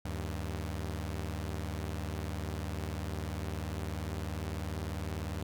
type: tone pair together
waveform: sawtooth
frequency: 77.31 / 97.4 Hz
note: D#2 / G2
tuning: -11 / -11 cents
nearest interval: major third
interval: 400 cents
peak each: -33 / -35 dBFS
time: 0.05-5.43 s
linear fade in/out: 5 ms
effects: none